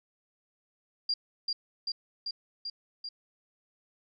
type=tone with echo; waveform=sine; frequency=4779 Hz; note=D8; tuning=29 cents sharp; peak=-26 dBFS; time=1.09-1.14 s; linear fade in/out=5 ms; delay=390 ms; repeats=5; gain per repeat=-2 dB; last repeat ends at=3.09 s; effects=none